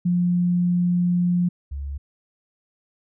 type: tone pair in turn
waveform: sine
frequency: 176.6 / 70.08 Hz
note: F3 / C#2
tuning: +20 / +19 cents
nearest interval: octave + major third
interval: 1601 cents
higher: first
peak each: -17 / -27 dBFS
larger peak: first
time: 0.05-1.49 / 1.71-1.98 s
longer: first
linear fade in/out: 10 ms
effects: none